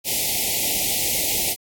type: band-stop noise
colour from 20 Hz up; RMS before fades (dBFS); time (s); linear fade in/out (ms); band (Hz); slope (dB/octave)
white; -22; 0.04-1.56; 50; 860 to 2000; 96
effects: AAC 64 kbps